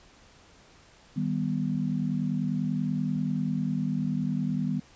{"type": "chord", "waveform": "sine", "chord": "Eb augmented", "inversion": "none", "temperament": "equal with one note detuned", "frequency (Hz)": [155.56, 196, 246.1], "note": ["Eb3", "G3", "B3"], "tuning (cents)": [0, 0, -6], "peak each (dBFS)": -30, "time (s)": [1.16, 4.8], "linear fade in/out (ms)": 10, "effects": ["pink hiss -56 dBFS RMS until 4.95 s", "resampled to 16000 Hz"]}